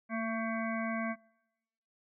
harmonic tone with a mistuned harmonic, 224 Hz, A3, 31 cents sharp, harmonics 1 / 3 / 5 / 7 / 9 / 10, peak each -34 / -39 / -41 / -42 / -44 / -44 dBFS, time 0.09-1.16 s, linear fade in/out 50 ms, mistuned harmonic 1, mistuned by +18 cents, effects noise-tail reverb RT60 1.0 s tail -26 dB re dry

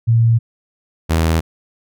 sine / sawtooth tone pair in turn, 115.2 / 81.22 Hz, A#2 / E2, -20 / -25 cents, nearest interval tritone, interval 605 cents, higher first, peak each -9 dBFS, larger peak neither, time 0.07-0.39 / 1.09-1.41 s, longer neither, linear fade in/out 20 ms, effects none

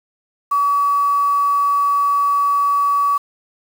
sine tone with quantisation, 1139 Hz, C#6, 47 cents sharp, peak -13 dBFS, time 0.51-3.18 s, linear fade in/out 10 ms, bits 6, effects none

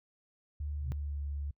sine tone with pitch glide, 73.42 to 71.62 Hz, D2 to D2, 0 to -43 cents, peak -34 dBFS, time 0.6-1.51 s, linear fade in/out 5 ms, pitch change -43 cents, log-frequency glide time 0.87-1.2 s
sine tone with exponential growth, 126.2 Hz, B2, 38 cents sharp, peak -31 dBFS, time 0.72-0.92 s, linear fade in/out 0 ms, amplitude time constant 43 ms
effects noise-tail reverb RT60 0.1 s tail -26 dB re dry

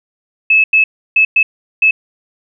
sine tone bursts at uneven times, 2599 Hz, E7, 25 cents flat, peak -6 dBFS, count 5, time 0.5-0.64 / 0.73-0.84 / 1.16-1.25 / 1.36-1.43 / 1.82-1.91 s, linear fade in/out 5 ms, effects none

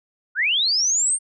sine linear sweep, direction up, 1372 to 8890 Hz, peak -17 dBFS, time 0.35-1.19 s, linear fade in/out 50 ms, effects none

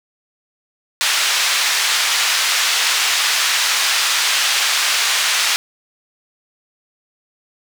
white band-pass noise, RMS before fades -17 dBFS, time 1.01-5.56 s, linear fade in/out 0 ms, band 1200 to 5100 Hz, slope 12 dB/octave, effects none

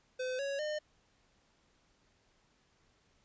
square tone with pitch steps, 510 / 556.2 / 606.5 Hz, C5 / C#5 / D#5, -44 / +6 / -44 cents, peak -35 dBFS, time 0.19-0.79 s, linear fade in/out 10 ms, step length 200 ms, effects pink hiss -71 dBFS RMS until 3.24 s + resampled to 16000 Hz

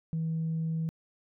sine tone, 161.7 Hz, E3, 33 cents flat, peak -27 dBFS, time 0.13-0.89 s, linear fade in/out 0 ms, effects tanh soft clip ceiling -25 dBFS

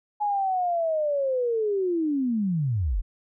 sine linear sweep, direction down, 843 to 33.02 Hz, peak -22 dBFS, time 0.2-3.02 s, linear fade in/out 20 ms, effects none

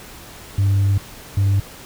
sine tone bursts at uneven times, 98.9 Hz, G2, 16 cents sharp, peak -11 dBFS, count 2, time 0.58-0.98 / 1.37-1.6 s, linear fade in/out 5 ms, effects tanh soft clip ceiling -12 dBFS + pink hiss -39 dBFS RMS until 1.85 s

